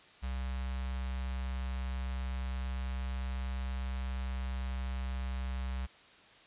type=tone with notch filter; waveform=square; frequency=64.3 Hz; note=C2; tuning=30 cents flat; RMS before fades=-36 dBFS; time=0.22-5.87 s; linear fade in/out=20 ms; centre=360 Hz; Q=0.51; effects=white hiss -58 dBFS RMS until 6.46 s + resampled to 8000 Hz